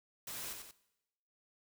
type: noise with echo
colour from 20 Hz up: white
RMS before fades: -44 dBFS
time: 0.27-0.53 s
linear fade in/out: 5 ms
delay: 91 ms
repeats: 2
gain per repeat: -5 dB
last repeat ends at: 0.712 s
effects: noise-tail reverb RT60 0.9 s tail -19 dB re dry